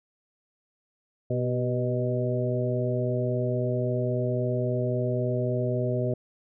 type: harmonic tone with a mistuned harmonic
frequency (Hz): 123.7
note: B2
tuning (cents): +3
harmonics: 1 / 2 / 3 / 4 / 5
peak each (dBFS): -27 / -33 / -31 / -33 / -31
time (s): 1.3-6.14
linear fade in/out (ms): 5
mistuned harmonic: 3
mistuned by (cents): +42
effects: none